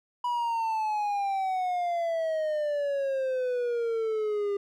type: exponential sweep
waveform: triangle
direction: down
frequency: 980 to 399.7 Hz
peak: -24 dBFS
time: 0.24-4.57 s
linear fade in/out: 5 ms
effects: none